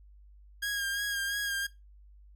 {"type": "tone with vibrato", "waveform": "sawtooth", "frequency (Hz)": 1626, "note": "G#6", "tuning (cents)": -37, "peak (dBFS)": -27, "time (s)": [0.62, 1.67], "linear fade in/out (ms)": 10, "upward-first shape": "sine", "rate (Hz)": 2.9, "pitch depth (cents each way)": 32, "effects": ["noise-tail reverb RT60 0.2 s tail -18 dB re dry", "added 50 Hz sine -52 dBFS peak until 2.35 s"]}